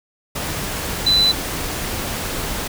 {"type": "tone in noise", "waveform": "sine", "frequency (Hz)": 4001, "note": "B7", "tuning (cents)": 22, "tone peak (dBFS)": -12, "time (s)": [1.06, 1.32], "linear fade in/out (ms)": 10, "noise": "pink", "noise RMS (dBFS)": -25, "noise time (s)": [0.35, 2.68], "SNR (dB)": 10, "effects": []}